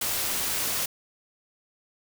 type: noise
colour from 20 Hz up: white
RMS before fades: -28 dBFS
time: 0.01-0.86 s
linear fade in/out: 5 ms
effects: none